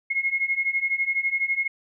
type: beating tone pair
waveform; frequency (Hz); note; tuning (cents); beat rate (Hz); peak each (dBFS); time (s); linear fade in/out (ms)
sine; 2154 / 2166; C7 / C#7; +50 / -41; 12; -26 / -24; 0.1-1.68; 10
effects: none